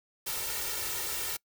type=noise with comb filter; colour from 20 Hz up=white; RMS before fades=-34 dBFS; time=0.26-1.37 s; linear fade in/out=10 ms; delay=2.2 ms; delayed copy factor=+0.7; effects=noise-tail reverb RT60 0.1 s tail -24 dB re dry